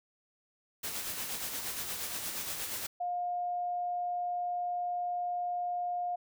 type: noise with tremolo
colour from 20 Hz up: white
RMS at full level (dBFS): -36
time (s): 0.83-2.87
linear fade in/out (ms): 10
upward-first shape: sine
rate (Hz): 8.5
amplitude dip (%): 40
type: tone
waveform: sine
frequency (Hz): 710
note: F5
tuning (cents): +28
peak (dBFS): -31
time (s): 3-6.16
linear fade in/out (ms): 10
effects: none